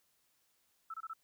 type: tone bursts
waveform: sine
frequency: 1318.5 Hz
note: E6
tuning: in tune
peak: -40 dBFS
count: 4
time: 0.9-1.135 s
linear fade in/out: 5 ms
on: 40 ms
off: 25 ms
effects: white hiss -75 dBFS RMS until 1.23 s